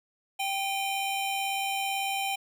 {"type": "tone cluster", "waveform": "square", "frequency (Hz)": [783, 2427, 3086], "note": ["G5", "D#7", "G7"], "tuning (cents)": [-2, -44, -28], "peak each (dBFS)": [-31, -35, -36], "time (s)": [0.39, 2.36], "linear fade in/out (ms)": 10, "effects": []}